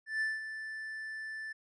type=tone with ADSR envelope; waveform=triangle; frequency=1760 Hz; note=A6; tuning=in tune; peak=-27 dBFS; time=0.06-1.53 s; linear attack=150 ms; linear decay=190 ms; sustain=-10 dB; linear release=12 ms; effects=resampled to 24000 Hz